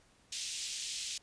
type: band-pass noise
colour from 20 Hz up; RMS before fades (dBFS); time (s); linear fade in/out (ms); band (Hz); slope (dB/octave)
white; -40; 0.32-1.18; 5; 2700 to 7600; 24
effects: pink hiss -66 dBFS RMS until 1.22 s + resampled to 22050 Hz